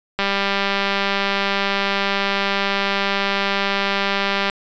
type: click train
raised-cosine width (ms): 0.3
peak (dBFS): -4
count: 854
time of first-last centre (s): 0.19-4.498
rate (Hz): 198
effects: resampled to 16000 Hz